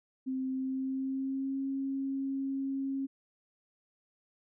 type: tone with pitch glide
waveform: sine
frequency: 261.6 to 271.1 Hz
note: C4 to C#4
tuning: 0 to -38 cents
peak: -31 dBFS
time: 0.26-3.07 s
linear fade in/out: 20 ms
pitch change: +62 cents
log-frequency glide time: 0.49-1.65 s
effects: none